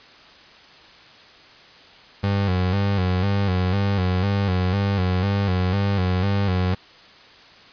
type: tone with vibrato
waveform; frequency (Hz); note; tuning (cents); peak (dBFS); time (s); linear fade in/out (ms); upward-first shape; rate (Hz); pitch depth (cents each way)
30% pulse; 95.6; G2; -43; -16; 2.23-6.75; 10; square; 2; 74
effects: white hiss -47 dBFS RMS until 7.72 s + resampled to 11025 Hz